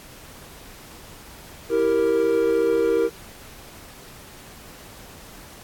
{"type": "chord", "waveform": "triangle", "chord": "E diminished", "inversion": "none", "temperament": "equal", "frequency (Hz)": [329.6, 392, 466.2], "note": ["E4", "G4", "Bb4"], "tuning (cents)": [0, 0, 0], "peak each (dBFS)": [-23, -22, -17], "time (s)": [1.69, 3.1], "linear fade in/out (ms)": 50, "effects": ["pink hiss -44 dBFS RMS until 5.63 s", "AAC 64 kbps"]}